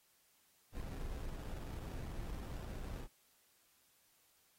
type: noise with sample-and-hold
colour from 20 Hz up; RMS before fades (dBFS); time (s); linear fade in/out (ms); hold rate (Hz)
brown; -44; 0.72-3.08; 50; 2100
effects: white hiss -72 dBFS RMS until 4.58 s + AAC 48 kbps